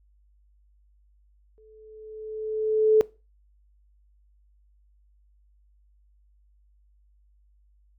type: tone with exponential growth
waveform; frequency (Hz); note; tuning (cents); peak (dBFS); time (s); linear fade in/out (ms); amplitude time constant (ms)
sine; 434; A4; -24; -13; 1.58-3.01; 0; 310
effects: noise-tail reverb RT60 0.3 s tail -21 dB re dry + added 50 Hz sine -58 dBFS peak until 7.98 s